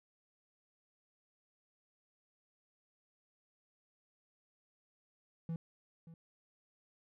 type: tone with echo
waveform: triangle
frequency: 164.8 Hz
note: E3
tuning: in tune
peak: -34 dBFS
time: 5.49-5.56 s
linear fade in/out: 2 ms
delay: 580 ms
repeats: 1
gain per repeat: -15 dB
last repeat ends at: 6.14 s
effects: none